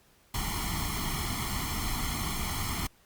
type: noise with comb filter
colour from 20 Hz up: pink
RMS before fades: -32 dBFS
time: 0.34-2.87 s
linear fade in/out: 5 ms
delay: 0.94 ms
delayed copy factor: +0.9
effects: pink hiss -63 dBFS RMS until 3.05 s + Opus 48 kbps